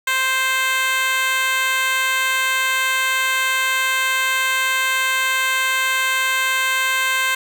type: tone with high-pass filter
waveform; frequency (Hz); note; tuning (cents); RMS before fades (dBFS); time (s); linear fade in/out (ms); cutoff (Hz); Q
10% pulse; 523.3; C5; 0; -19; 0.07-7.35; 5; 1300; 1.3
effects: none